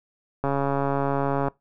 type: click train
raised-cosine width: 1 ms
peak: -11 dBFS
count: 146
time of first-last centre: 0.44-1.483 s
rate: 139 Hz
effects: noise-tail reverb RT60 0.2 s tail -23 dB re dry